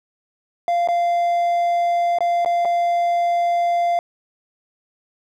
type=tone with dropouts; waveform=triangle; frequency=693 Hz; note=F5; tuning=14 cents flat; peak=-14 dBFS; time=0.68-3.99 s; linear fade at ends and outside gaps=1 ms; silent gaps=0.875-0.886 / 2.186-2.206 / 2.448-2.459 / 2.65-2.654 s; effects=none